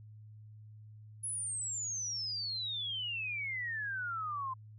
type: exponential sweep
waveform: sine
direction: down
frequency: 10548 to 1024 Hz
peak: -35 dBFS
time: 1.23-4.54 s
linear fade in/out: 10 ms
effects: added 107 Hz sine -50 dBFS peak until 4.78 s